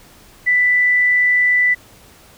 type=tone; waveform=sine; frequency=1983 Hz; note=B6; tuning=7 cents sharp; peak=-11 dBFS; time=0.46-1.75 s; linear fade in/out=20 ms; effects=pink hiss -46 dBFS RMS until 2.37 s